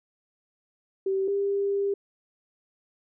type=tone pair in turn; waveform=sine; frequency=385.9 / 399 Hz; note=G4 / G4; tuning=-27 / +31 cents; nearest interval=minor second; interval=58 cents; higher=second; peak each=-23 dBFS; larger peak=neither; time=1.06-1.28 / 1.28-1.94 s; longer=second; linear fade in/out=5 ms; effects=none